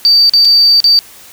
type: tone with dropouts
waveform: sine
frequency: 4626 Hz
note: D8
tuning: 27 cents flat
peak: -3 dBFS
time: 0.05-0.99 s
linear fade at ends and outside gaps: 0 ms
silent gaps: 0.295-0.336 / 0.449-0.453 / 0.803-0.842 s
effects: tanh soft clip ceiling 0 dBFS + white hiss -37 dBFS RMS until 1.32 s